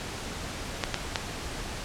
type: clicks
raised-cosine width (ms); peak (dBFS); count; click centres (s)
0.2; -8; 3; 0.838 / 0.943 / 1.158
effects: pink hiss -36 dBFS RMS until 1.84 s + low-pass 8000 Hz 12 dB/octave